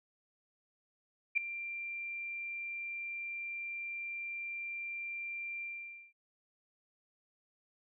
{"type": "tone with ADSR envelope", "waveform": "sine", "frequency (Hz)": 2370, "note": "D7", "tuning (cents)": 15, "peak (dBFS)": -23, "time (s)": [1.35, 6.13], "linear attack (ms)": 25, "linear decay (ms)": 3, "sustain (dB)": -15, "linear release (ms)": 510, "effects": []}